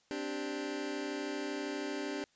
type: chord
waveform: sawtooth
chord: C suspended second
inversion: none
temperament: just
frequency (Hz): 261.6 / 294.3 / 392.4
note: C4 / D4 / G4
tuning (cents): 0 / +4 / +2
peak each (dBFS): -39 / -34 / -36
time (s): 0.11-2.24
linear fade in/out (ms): 0
effects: white hiss -70 dBFS RMS until 2.35 s + resampled to 16000 Hz